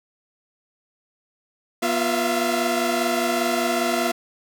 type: tone cluster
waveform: sawtooth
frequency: 242.7 / 352.6 / 663 / 688 Hz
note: B3 / F4 / E5 / F5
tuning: -30 / +17 / +10 / -26 cents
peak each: -22 dBFS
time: 1.82-4.12 s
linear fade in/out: 10 ms
effects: none